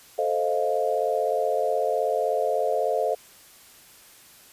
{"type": "chord", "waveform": "sine", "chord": "F dominant seventh", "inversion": "first", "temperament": "equal", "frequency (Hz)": [440, 523.3, 622.3, 698.5], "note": ["A4", "C5", "Eb5", "F5"], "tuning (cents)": [0, 0, 0, 0], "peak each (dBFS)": -27, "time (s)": [0.18, 3.15], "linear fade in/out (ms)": 10, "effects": ["white hiss -51 dBFS RMS until 4.52 s", "resampled to 32000 Hz"]}